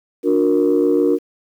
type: chord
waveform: sine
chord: D augmented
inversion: none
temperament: equal with one note detuned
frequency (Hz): 293.7 / 361.1 / 466.2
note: D4 / F#4 / A#4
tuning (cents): 0 / -42 / 0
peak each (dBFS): -16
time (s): 0.23-1.19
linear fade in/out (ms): 50
effects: tanh soft clip ceiling -6 dBFS + 8-bit